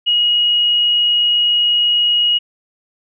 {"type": "tone", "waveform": "sine", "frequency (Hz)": 2893, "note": "F#7", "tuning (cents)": -40, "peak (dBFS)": -11, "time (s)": [0.06, 2.39], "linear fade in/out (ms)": 20, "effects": []}